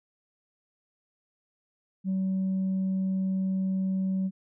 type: tone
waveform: sine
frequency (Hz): 189.8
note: F#3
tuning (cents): +44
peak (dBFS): -23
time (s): 2.04-4.31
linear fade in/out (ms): 50
effects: tanh soft clip ceiling -23 dBFS